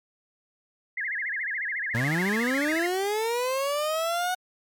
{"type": "tone with vibrato", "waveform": "sine", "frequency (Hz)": 1864.7, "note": "A#6", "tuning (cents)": 0, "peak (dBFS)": -27, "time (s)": [0.97, 2.87], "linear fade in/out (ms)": 5, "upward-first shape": "sine", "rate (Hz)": 14, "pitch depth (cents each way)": 240}
{"type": "linear sweep", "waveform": "30% pulse", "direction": "up", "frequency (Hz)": [109.5, 740], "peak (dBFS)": -22, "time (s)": [1.94, 4.35], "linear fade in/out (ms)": 10}
{"effects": ["MP3 96 kbps"]}